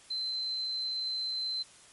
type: tone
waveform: sine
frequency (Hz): 4082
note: C8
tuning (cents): -44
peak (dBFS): -31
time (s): 0.1-1.63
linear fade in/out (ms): 10
effects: white hiss -56 dBFS RMS until 1.92 s + MP3 48 kbps